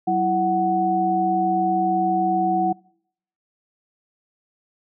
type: tone cluster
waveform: sine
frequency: 188.8 / 331.5 / 742 Hz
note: F#3 / E4 / F#5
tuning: +35 / +10 / +5 cents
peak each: -26 / -24 / -19 dBFS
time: 0.07-2.73 s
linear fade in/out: 10 ms
effects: noise-tail reverb RT60 0.7 s tail -26 dB re dry